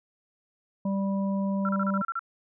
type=harmonic tone; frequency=196 Hz; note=G3; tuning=in tune; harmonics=1 / 3 / 5; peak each=-25 / -35 / -39 dBFS; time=0.85-2.02 s; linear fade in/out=5 ms
type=tone bursts; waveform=sine; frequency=1356 Hz; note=E6; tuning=49 cents sharp; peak=-27 dBFS; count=8; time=1.65-2.193 s; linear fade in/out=2 ms; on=39 ms; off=33 ms
effects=none